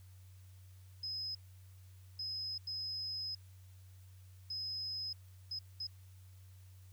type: tone bursts at uneven times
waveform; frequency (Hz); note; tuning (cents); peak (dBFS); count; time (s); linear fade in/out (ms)
sine; 5080; D#8; +35; -38; 6; 1.03-1.35 / 2.19-2.58 / 2.67-3.35 / 4.5-5.13 / 5.51-5.59 / 5.8-5.87; 5
effects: added 93 Hz sine -54 dBFS peak until 6.92 s + white hiss -69 dBFS RMS until 6.92 s